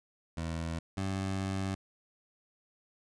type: tone pair in turn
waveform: 20% pulse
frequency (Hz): 82.2 / 96.2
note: E2 / G2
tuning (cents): -4 / -32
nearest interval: minor third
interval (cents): 272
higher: second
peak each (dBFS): -29 / -27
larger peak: second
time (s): 0.37-0.79 / 0.97-1.75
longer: second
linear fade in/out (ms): 5
effects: resampled to 22050 Hz